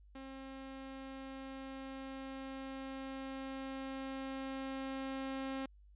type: tone with level ramp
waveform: sawtooth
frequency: 267.8 Hz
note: C4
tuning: 40 cents sharp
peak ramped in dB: -43 to -34 dBFS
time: 0.15-5.66 s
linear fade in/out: 5 ms
effects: added 50 Hz sine -58 dBFS peak until 5.95 s + resampled to 8000 Hz